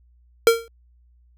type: tone with exponential decay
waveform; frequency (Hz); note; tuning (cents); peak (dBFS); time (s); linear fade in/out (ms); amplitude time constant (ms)
square; 460; A#4; -23; -8; 0.47-0.68; 1; 45
effects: added 60 Hz sine -53 dBFS peak until 1.37 s